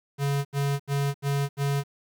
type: tone bursts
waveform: square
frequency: 140.8 Hz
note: C#3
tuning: 27 cents sharp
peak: -24 dBFS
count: 5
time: 0.18-1.838 s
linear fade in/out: 50 ms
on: 270 ms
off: 77 ms
effects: 9-bit